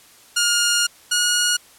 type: tone pair in turn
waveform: 10% pulse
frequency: 1420 / 1443.2 Hz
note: F6 / F#6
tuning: +28 / -44 cents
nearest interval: unison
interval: 28 cents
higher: second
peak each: -8 dBFS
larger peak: neither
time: 0.36-0.87 / 1.11-1.57 s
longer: first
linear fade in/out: 10 ms
effects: white hiss -49 dBFS RMS until 1.78 s + low-pass 12000 Hz 12 dB/octave